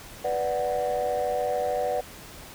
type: chord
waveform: sine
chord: B minor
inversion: none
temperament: equal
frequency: 493.9 / 587.3 / 740 Hz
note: B4 / D5 / F#5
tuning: 0 / 0 / 0 cents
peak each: -27 dBFS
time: 0.24-2.01 s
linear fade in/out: 10 ms
effects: tanh soft clip ceiling -19 dBFS + pink hiss -44 dBFS RMS until 2.54 s